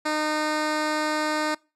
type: tone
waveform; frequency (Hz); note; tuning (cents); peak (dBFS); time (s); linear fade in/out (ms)
10% pulse; 306; D#4; -29; -15; 0.05-1.55; 10
effects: noise-tail reverb RT60 0.3 s tail -24 dB re dry + low-pass 8000 Hz 12 dB/octave